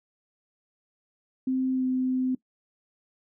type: tone with pitch glide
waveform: sine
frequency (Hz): 260 to 257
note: C4 to C4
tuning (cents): -11 to -31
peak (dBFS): -23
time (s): 1.47-2.35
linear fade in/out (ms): 5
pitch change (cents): -20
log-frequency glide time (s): 1.73-1.85
effects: noise-tail reverb RT60 0.1 s tail -20 dB re dry